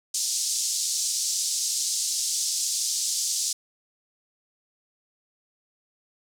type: band-pass noise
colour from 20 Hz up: white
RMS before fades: -27 dBFS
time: 0.14-3.53 s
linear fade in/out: 5 ms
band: 4700 to 8000 Hz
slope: 24 dB/octave
effects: none